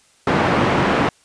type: band-pass noise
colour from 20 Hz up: pink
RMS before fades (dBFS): -17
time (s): 0.27-1.09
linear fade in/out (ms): 2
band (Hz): 140 to 1800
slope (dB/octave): 12
effects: white hiss -55 dBFS RMS until 1.24 s + resampled to 22050 Hz